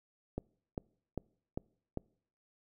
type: click train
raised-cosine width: 2 ms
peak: -22 dBFS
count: 5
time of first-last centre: 0.38-1.974 s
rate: 2.51 Hz
effects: noise-tail reverb RT60 0.6 s tail -26 dB re dry